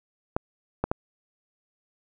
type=clicks; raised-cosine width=1 ms; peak=-10 dBFS; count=3; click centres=0.365 / 0.84 / 0.915 s; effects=none